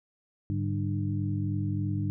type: tone cluster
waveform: sine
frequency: 102.3 / 145.5 / 194.3 / 301.1 Hz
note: G#2 / D3 / G3 / D4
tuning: -26 / -16 / -15 / +43 cents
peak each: -29 / -34 / -35 / -35 dBFS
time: 0.5-2.1 s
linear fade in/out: 0 ms
effects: none